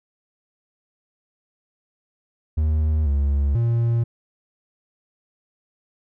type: tone with pitch steps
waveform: triangle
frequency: 77.3 / 70.5 / 116.9 Hz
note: D#2 / C#2 / A#2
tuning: -11 / +30 / +5 cents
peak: -15 dBFS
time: 2.57-4.04 s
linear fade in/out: 10 ms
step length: 490 ms
effects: none